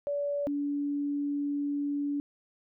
sine tone pair in turn, 574 / 287 Hz, D5 / D4, -40 / -40 cents, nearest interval octave, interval 1200 cents, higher first, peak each -28 dBFS, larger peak neither, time 0.07-0.47 / 0.47-2.2 s, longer second, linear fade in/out 0 ms, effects none

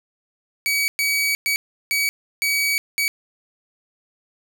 sawtooth tone bursts at uneven times, 2270 Hz, C#7, 41 cents sharp, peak -15 dBFS, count 6, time 0.66-0.88 / 0.99-1.35 / 1.46-1.56 / 1.91-2.09 / 2.42-2.78 / 2.98-3.08 s, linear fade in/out 0 ms, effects none

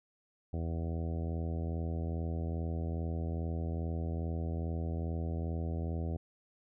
harmonic tone, 82.41 Hz, E2, in tune, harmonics 1 / 2 / 3 / 4 / 5 / 6 / 7 / 8 / 9, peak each -34 / -40 / -44 / -46 / -48 / -50 / -51 / -52 / -53 dBFS, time 0.53-6.17 s, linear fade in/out 5 ms, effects none

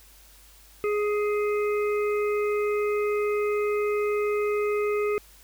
harmonic tone with a mistuned harmonic, 416.6 Hz, G#4, 5 cents sharp, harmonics 1 / 3 / 5 / 6, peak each -23 / -33 / -37 / -39 dBFS, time 0.84-5.18 s, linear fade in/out 0 ms, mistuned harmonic 6, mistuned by +18 cents, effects added 50 Hz sine -54 dBFS peak until 5.43 s + white hiss -54 dBFS RMS until 5.43 s

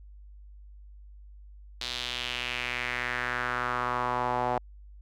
sawtooth tone with band-pass filter sweep, 123.47 Hz, B2, in tune, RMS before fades -31 dBFS, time 1.81-4.58 s, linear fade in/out 0 ms, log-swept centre 4000 to 770 Hz, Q 2.9, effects added 50 Hz sine -46 dBFS peak until 5.01 s

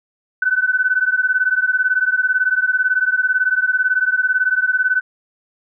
sine beating tone pair, 1499 / 1517 Hz, F#6 / F#6, +22 / +43 cents, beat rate 18 Hz, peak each -17 dBFS, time 0.42-5.01 s, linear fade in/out 5 ms, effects none

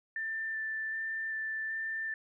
sine tone with vibrato, 1775 Hz, A6, 15 cents sharp, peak -33 dBFS, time 0.16-2.14 s, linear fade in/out 2 ms, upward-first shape square, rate 1.3 Hz, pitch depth 9 cents each way, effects none

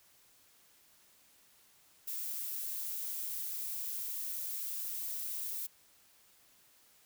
violet noise, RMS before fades -39 dBFS, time 2.07-5.67 s, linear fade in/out 10 ms, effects white hiss -65 dBFS RMS until 7.05 s

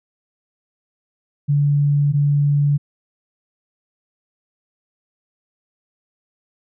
sine tone pair in turn, 144.2 / 144.2 Hz, D3 / D3, -31 / -31 cents, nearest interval unison, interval 0 cents, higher neither, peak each -13 dBFS, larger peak neither, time 1.48-2.13 / 2.13-2.78 s, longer neither, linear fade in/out 20 ms, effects none

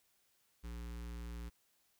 square tone with notch filter, 58.27 Hz, A#1, in tune, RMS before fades -45 dBFS, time 0.63-1.5 s, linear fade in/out 20 ms, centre 650 Hz, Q 1.6, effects white hiss -75 dBFS RMS until 1.99 s

